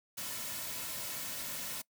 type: noise with comb filter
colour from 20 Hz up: white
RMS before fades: -40 dBFS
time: 0.17-1.82 s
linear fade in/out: 10 ms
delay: 2.5 ms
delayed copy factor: -0.5
effects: noise-tail reverb RT60 0.1 s tail -22 dB re dry